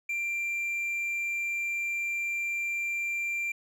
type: tone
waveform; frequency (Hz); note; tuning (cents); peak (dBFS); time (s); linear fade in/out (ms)
triangle; 2368; D7; +14; -27; 0.09-3.52; 5
effects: none